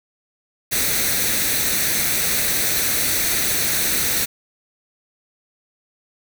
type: noise with comb filter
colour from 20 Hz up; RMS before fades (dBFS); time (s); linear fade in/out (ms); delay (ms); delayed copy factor
white; -20; 0.71-4.26; 20; 0.49; +0.55
effects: none